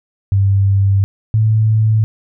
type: tone pair in turn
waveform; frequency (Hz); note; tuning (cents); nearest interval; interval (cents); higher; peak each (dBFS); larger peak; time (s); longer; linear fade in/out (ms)
sine; 98.4 / 109.38; G2 / A2; +7 / -10; major second; 183; second; -9; neither; 0.32-1.04 / 1.34-2.04; first; 0
effects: none